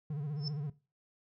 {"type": "tone with vibrato", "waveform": "triangle", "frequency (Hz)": 146.83, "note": "D3", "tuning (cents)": 0, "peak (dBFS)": -32, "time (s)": [0.1, 0.7], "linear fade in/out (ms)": 5, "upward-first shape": "sine", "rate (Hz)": 15, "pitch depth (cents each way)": 100}
{"type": "tone with exponential growth", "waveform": "sine", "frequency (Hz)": 5274, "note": "E8", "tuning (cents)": 0, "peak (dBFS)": -33, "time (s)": [0.36, 0.48], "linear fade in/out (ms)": 1, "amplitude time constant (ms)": 24}
{"effects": ["noise-tail reverb RT60 0.3 s tail -18 dB re dry"]}